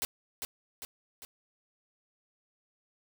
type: noise with echo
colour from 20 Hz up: white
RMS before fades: -32 dBFS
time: 0.02-0.05 s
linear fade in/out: 0 ms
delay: 400 ms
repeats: 3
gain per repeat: -5 dB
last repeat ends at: 1.25 s
effects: none